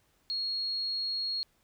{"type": "tone", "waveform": "sine", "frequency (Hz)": 4300, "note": "C8", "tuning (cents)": 47, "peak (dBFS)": -30, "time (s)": [0.3, 1.43], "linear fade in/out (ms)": 0, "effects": ["pink hiss -70 dBFS RMS until 1.63 s"]}